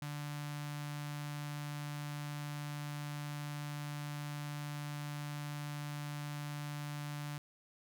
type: tone with notch filter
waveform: sawtooth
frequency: 146.83 Hz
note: D3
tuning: in tune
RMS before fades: -42 dBFS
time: 0.02-7.38 s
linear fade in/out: 2 ms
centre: 420 Hz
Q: 0.73
effects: none